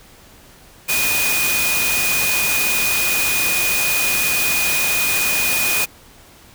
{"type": "tone in noise", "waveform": "sine", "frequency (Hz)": 2471, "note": "D#7", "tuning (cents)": -13, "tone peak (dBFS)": -19, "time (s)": [0.88, 5.86], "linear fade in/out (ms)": 20, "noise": "white", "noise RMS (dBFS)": -20, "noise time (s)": [0.88, 5.86], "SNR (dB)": -2, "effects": ["pink hiss -46 dBFS RMS until 6.54 s"]}